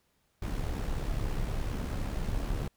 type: noise with amplitude modulation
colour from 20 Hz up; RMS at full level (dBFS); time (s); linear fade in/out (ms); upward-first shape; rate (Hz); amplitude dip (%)
brown; -30; 0.42-2.68; 5; sine; 69.7; 50
effects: pink hiss -73 dBFS RMS until 2.76 s